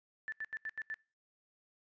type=tone bursts; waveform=sine; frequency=1760 Hz; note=A6; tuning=in tune; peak=-37 dBFS; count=6; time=0.28-0.942 s; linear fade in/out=0 ms; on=42 ms; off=82 ms; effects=noise-tail reverb RT60 0.4 s tail -25 dB re dry + resampled to 16000 Hz